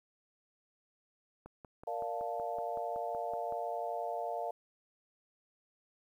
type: click train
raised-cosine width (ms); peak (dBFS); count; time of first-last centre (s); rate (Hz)
1; -35; 12; 1.46-3.524; 5.33
type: chord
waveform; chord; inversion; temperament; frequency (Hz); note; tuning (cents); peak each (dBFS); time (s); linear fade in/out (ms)
sine; Bb major seventh; none; equal; 466.2 / 587.3 / 698.5 / 880; Bb4 / D5 / F5 / A5; 0 / 0 / 0 / 0; -42 / -41 / -37 / -43; 1.87-4.51; 5
effects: 11-bit